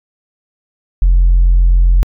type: tone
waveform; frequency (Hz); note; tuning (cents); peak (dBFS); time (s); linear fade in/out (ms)
sine; 43.75; F1; +4; -4; 1.02-2.03; 0
effects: tanh soft clip ceiling -3 dBFS